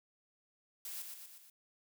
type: noise with echo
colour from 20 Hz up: blue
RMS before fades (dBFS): -44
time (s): 0.85-1.02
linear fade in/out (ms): 2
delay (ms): 120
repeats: 4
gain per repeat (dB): -4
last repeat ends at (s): 1.5
effects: none